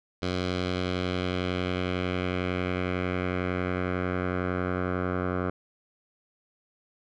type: tone with low-pass filter sweep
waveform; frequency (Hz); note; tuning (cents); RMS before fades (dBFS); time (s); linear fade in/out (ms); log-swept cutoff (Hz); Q
10% pulse; 91; F#2; -28; -29; 0.22-5.5; 5; 4300 to 1300; 1.8
effects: none